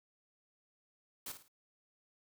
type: noise with echo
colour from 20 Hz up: white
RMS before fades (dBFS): -43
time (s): 1.26-1.32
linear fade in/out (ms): 5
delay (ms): 54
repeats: 3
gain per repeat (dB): -9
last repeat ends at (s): 1.482
effects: none